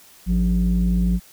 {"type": "tone pair together", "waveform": "sine", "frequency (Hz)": [53.25, 179.1], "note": ["G#1", "F3"], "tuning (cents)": [44, 44], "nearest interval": "octave + major sixth", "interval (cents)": 2100, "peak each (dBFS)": -17, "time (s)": [0.26, 1.2], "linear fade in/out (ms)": 50, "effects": ["tanh soft clip ceiling -12 dBFS", "white hiss -49 dBFS RMS until 1.32 s"]}